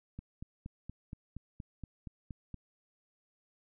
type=click train; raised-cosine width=5 ms; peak=-30 dBFS; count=11; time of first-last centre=0.19-2.543 s; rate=4.25 Hz; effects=none